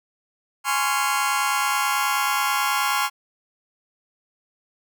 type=chord; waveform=sawtooth; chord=Db major seventh; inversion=second; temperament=just; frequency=831.5 / 1039.4 / 1108.7 / 1385.9 Hz; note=Ab5 / C6 / Db6 / F6; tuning=+2 / -12 / 0 / -14 cents; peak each=-22 dBFS; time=0.64-3.1 s; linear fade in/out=50 ms; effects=none